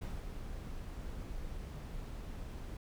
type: noise with ADSR envelope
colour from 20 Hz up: brown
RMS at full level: -39 dBFS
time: 0.01-2.77 s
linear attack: 13 ms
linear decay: 190 ms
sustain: -4 dB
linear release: 4 ms
effects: none